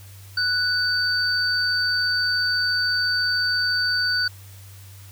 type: tone pair together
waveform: sine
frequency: 1480 / 4583 Hz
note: F#6 / D8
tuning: 0 / -43 cents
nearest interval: octave + minor sixth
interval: 1957 cents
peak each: -22 dBFS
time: 0.37-4.28 s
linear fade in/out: 5 ms
effects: added 97 Hz sine -41 dBFS peak until 5.11 s + white hiss -49 dBFS RMS until 5.11 s